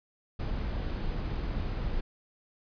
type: noise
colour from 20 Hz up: brown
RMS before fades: -32 dBFS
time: 0.39-2.01 s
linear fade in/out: 10 ms
effects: resampled to 11025 Hz